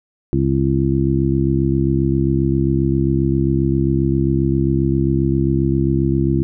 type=harmonic tone; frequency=67.5 Hz; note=C#2; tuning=45 cents flat; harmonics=1 / 2 / 3 / 4 / 5; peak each=-22 / -18 / -22 / -22 / -19 dBFS; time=0.33-6.43 s; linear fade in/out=0 ms; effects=none